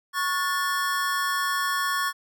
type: chord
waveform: square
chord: F# minor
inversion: second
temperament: equal with one note detuned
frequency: 1108.7 / 1446.2 / 1760 Hz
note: C#6 / F#6 / A6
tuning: 0 / -40 / 0 cents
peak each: -27 / -32 / -29 dBFS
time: 0.13-2.13 s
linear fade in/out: 50 ms
effects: none